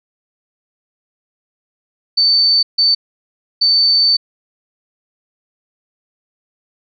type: tone bursts at uneven times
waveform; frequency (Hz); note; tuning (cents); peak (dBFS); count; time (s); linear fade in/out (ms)
sine; 4542; C#8; +41; -9; 3; 2.17-2.63 / 2.78-2.95 / 3.61-4.17; 10
effects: none